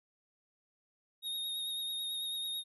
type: tone with vibrato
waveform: square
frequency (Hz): 3729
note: A#7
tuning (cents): 0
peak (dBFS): -36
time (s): 1.22-2.64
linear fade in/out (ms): 50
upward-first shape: triangle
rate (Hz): 9.1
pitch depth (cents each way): 28
effects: none